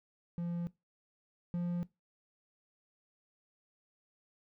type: tone pair in turn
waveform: triangle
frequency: 172.1 / 174.5 Hz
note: F3 / F3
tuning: -25 / -1 cents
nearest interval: unison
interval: 24 cents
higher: second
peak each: -32 / -30 dBFS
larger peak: second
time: 0.38-0.67 / 1.54-1.83 s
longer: neither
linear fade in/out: 0 ms
effects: noise-tail reverb RT60 0.2 s tail -19 dB re dry